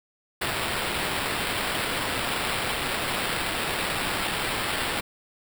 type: noise with sample-and-hold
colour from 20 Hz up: blue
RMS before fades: -28 dBFS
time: 0.41-5.01 s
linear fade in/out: 10 ms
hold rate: 6300 Hz
effects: none